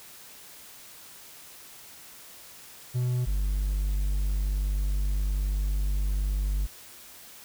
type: tone pair in turn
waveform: triangle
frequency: 124.3 / 49.44 Hz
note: B2 / G1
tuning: +12 / +15 cents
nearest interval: octave + major third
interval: 1597 cents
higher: first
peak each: -22 dBFS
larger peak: neither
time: 2.94-3.26 / 3.26-6.67 s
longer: second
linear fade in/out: 20 ms
effects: white hiss -48 dBFS RMS until 7.44 s